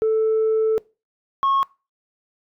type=tone pair in turn; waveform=sine; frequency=440 / 1091.9 Hz; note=A4 / C#6; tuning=0 / -26 cents; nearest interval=octave + major third; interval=1574 cents; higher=second; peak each=-14 dBFS; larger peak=neither; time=0.02-0.78 / 1.43-1.63 s; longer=first; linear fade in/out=0 ms; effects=noise-tail reverb RT60 0.3 s tail -24 dB re dry + tanh soft clip ceiling -14 dBFS